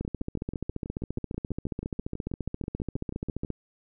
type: two click trains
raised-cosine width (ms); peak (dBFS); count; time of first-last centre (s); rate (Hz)
3; -18 / -22; 52 / 22; 0.01-3.503 / 0.05-3.448; 14.6 / 6.18
effects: none